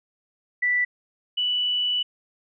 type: tone pair in turn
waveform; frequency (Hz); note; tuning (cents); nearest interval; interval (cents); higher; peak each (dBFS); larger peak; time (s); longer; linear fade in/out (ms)
sine; 1971 / 2963; B6 / F#7; -4 / +2; perfect fifth; 706; second; -19 / -21; first; 0.62-0.85 / 1.37-2.03; second; 10
effects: none